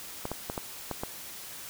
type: clicks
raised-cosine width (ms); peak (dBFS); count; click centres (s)
1; -18; 6; 0.254 / 0.316 / 0.499 / 0.578 / 0.913 / 1.035
effects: white hiss -43 dBFS RMS until 1.69 s